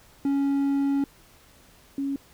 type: tone pair in turn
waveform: triangle / sine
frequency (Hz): 278.4 / 276.8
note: C#4 / C#4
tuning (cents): +8 / -2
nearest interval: unison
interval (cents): 10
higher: first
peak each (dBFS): -19 / -25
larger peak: first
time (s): 0.25-1.04 / 1.98-2.16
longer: first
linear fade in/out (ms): 2
effects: pink hiss -55 dBFS RMS until 2.33 s